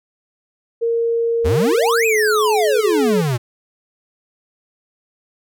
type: tone with pitch glide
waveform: sine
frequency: 463.4 to 427.4 Hz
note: A#4 to G#4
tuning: -10 to +50 cents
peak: -15 dBFS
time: 0.81-3.22 s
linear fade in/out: 20 ms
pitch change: -140 cents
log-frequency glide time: 1.99-2.17 s
type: exponential two-way sweep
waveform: square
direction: up then down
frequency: 67.4 to 2602 to 114.2 Hz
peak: -17 dBFS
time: 1.44-3.38 s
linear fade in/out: 20 ms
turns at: 2.06 s
effects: none